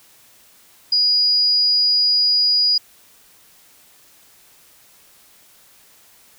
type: tone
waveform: sine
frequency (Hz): 4900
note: D#8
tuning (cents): -27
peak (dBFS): -13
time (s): 0.92-2.78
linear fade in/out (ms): 5
effects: white hiss -51 dBFS RMS until 6.38 s